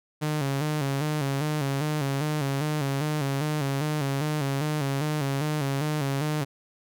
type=tone with vibrato; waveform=sawtooth; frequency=144.7 Hz; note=D3; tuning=25 cents flat; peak=-21 dBFS; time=0.21-6.45 s; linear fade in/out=20 ms; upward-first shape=square; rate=2.5 Hz; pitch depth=86 cents each way; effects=none